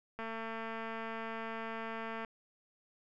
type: click train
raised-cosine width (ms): 0.5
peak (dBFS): -27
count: 464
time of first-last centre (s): 0.19-2.248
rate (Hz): 225
effects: none